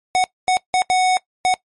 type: tone bursts at uneven times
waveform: square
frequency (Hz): 740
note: F#5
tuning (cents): 0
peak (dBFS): -14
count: 5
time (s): 0.15-0.24 / 0.48-0.57 / 0.74-0.82 / 0.9-1.17 / 1.45-1.54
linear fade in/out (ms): 0
effects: noise-tail reverb RT60 0.1 s tail -21 dB re dry + MP3 48 kbps